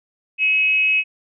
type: tone with frequency modulation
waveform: sine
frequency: 2551 Hz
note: D#7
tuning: 43 cents sharp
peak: -14 dBFS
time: 0.38-1.04 s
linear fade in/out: 50 ms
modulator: 349 Hz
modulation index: 0.29
effects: none